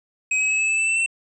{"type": "tone with pitch steps", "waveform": "square", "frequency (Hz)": [2534, 2556, 2578, 2601, 2623, 2646, 2669, 2692], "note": ["D#7", "D#7", "E7", "E7", "E7", "E7", "E7", "E7"], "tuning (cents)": [31, 46, -39, -24, -9, 6, 21, 36], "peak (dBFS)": -19, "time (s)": [0.31, 1.062], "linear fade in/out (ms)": 5, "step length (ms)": 94, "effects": ["resampled to 22050 Hz"]}